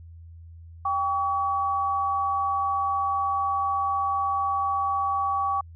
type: tone pair together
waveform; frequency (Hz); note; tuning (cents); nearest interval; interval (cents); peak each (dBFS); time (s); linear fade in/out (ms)
sine; 790 / 1134; G5 / C#6; +13 / +39; tritone; 626; -27 / -24; 0.85-5.61; 5
effects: added 83 Hz sine -42 dBFS peak until 5.75 s